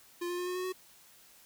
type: tone with pitch steps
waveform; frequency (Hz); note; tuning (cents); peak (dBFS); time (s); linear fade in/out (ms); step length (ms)
square; 349.2 / 353.5 / 357.8 / 362.1 / 366.6 / 371; F4 / F4 / F4 / F#4 / F#4 / F#4; 0 / +21 / +42 / -37 / -16 / +5; -34; 0.21-0.726; 10; 86
effects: white hiss -59 dBFS RMS until 1.45 s